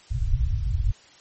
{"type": "low-pass noise", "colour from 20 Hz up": "pink", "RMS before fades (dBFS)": -23, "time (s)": [0.1, 0.92], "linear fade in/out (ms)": 10, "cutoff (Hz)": 120, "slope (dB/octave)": 48, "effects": ["white hiss -52 dBFS RMS until 1.2 s", "MP3 32 kbps"]}